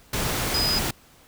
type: tone in noise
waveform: sine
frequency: 4978 Hz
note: D#8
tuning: in tune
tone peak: -22 dBFS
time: 0.54-0.79 s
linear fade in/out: 5 ms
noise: pink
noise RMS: -26 dBFS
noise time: 0.13-0.91 s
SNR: +1 dB
effects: pink hiss -54 dBFS RMS until 1.27 s